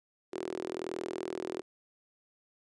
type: tone with high-pass filter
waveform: sawtooth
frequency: 41.2 Hz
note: E1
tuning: in tune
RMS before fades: -38 dBFS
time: 0.32-1.62 s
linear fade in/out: 20 ms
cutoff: 370 Hz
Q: 5.7
effects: resampled to 22050 Hz